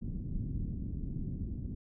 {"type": "low-pass noise", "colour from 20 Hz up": "pink", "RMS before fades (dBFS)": -37, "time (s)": [0.01, 1.75], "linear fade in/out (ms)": 10, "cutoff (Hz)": 250, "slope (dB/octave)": 24, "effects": []}